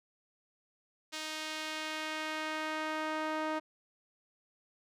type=tone with band-pass filter sweep; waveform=sawtooth; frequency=311.5 Hz; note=D#4; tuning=2 cents sharp; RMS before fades=-37 dBFS; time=1.12-3.6 s; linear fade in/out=20 ms; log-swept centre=4300 to 970 Hz; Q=0.83; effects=none